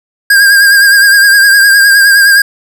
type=tone with vibrato; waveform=square; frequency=1614 Hz; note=G#6; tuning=50 cents flat; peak=-3 dBFS; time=0.3-2.42 s; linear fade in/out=5 ms; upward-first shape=triangle; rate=9.7 Hz; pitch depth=50 cents each way; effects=none